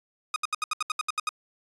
sawtooth tone bursts, 1244.5 Hz, D#6, in tune, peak -21 dBFS, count 11, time 0.34-1.291 s, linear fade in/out 2 ms, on 21 ms, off 72 ms, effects resampled to 24000 Hz

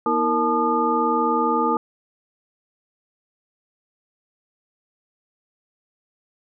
sine tone cluster, 240.9 / 320.5 / 463.8 / 869 / 1216 Hz, B3 / E4 / A#4 / A5 / D#6, -43 / -49 / -9 / -22 / -40 cents, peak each -26 / -26 / -24 / -23 / -22 dBFS, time 0.06-1.77 s, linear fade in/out 2 ms, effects none

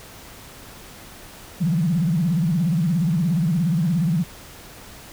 sine tone with vibrato, 167.3 Hz, E3, 26 cents sharp, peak -17 dBFS, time 1.6-4.24 s, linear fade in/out 20 ms, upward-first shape sine, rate 17 Hz, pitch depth 210 cents each way, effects pink hiss -42 dBFS RMS until 5.12 s

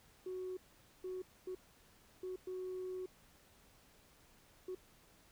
sine tone bursts at uneven times, 369.9 Hz, F#4, in tune, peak -39 dBFS, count 6, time 0.26-0.57 / 1.04-1.22 / 1.47-1.55 / 2.23-2.36 / 2.47-3.06 / 4.68-4.75 s, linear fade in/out 5 ms, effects tanh soft clip ceiling -37 dBFS + pink hiss -66 dBFS RMS until 5.31 s

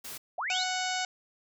white noise, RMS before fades -41 dBFS, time 0.04-0.18 s, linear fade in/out 10 ms
sine linear sweep, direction up, 587.3 to 4459 Hz, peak -30 dBFS, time 0.38-0.64 s, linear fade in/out 5 ms
harmonic tone, 740 Hz, F#5, in tune, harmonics 1 / 2 / 3 / 4 / 5 / 6 / 7 / 8 / 9 / 10, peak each -33 / -36 / -38 / -39 / -40 / -41 / -41 / -42 / -43 / -43 dBFS, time 0.5-1.05 s, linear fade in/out 2 ms
effects none

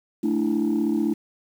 sine chord, A suspended fourth, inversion none, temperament equal, 220 / 293.7 / 329.6 Hz, A3 / D4 / E4, 0 / 0 / 0 cents, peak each -23 dBFS, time 0.23-1.14 s, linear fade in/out 10 ms, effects tanh soft clip ceiling -15 dBFS + 8-bit

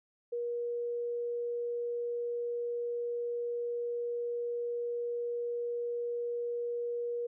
sine tone, 477 Hz, A#4, 40 cents sharp, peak -32 dBFS, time 0.32-7.27 s, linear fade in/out 10 ms, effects none

